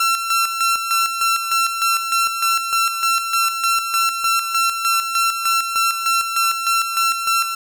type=tone with tremolo; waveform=sawtooth; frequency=1351 Hz; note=E6; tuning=42 cents sharp; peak=-11 dBFS; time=0-7.55 s; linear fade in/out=5 ms; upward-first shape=square; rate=3.3 Hz; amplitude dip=55%; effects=none